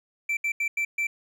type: tone bursts at uneven times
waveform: triangle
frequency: 2337 Hz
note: D7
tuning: 9 cents flat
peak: -22 dBFS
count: 5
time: 0.29-0.37 / 0.44-0.52 / 0.6-0.68 / 0.77-0.85 / 0.98-1.07 s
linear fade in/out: 5 ms
effects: none